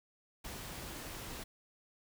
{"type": "noise", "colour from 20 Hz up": "pink", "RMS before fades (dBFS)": -45, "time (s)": [0.44, 1.44], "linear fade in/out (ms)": 10, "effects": []}